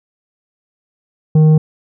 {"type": "tone with tanh clipping", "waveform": "sine", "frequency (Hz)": 155.56, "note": "D#3", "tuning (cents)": 0, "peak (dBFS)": -7, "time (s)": [1.35, 1.58], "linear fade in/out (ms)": 5, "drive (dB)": 7, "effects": []}